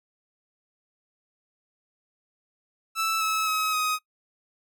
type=tone with pitch steps; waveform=sawtooth; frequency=1318.5 / 1297.3 / 1276.5 / 1256.1 Hz; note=E6 / E6 / D#6 / D#6; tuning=0 / -28 / +44 / +16 cents; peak=-20 dBFS; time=2.95-3.99 s; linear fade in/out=50 ms; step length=260 ms; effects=noise-tail reverb RT60 0.1 s tail -22 dB re dry